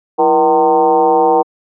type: tone with frequency modulation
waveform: sine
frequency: 622.3 Hz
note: D#5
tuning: in tune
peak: -7 dBFS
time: 0.18-1.43 s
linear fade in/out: 20 ms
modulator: 145 Hz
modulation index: 2.1
effects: high-pass 300 Hz 12 dB/octave